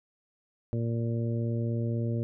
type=harmonic tone; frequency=116.1 Hz; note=A#2; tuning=7 cents flat; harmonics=1 / 2 / 3 / 4 / 5; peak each=-28 / -34 / -38 / -40 / -42 dBFS; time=0.73-2.23 s; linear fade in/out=0 ms; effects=none